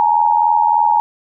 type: tone pair together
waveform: sine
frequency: 849 / 932.3 Hz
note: G#5 / A#5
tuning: +38 / 0 cents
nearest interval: major second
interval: 162 cents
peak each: -13 dBFS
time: 0-1 s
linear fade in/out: 0 ms
effects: none